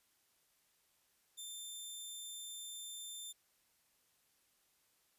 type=tone; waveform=15% pulse; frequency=3572 Hz; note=A7; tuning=25 cents sharp; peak=-38 dBFS; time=1.37-3.33 s; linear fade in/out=20 ms; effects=white hiss -75 dBFS RMS until 5.18 s + resampled to 32000 Hz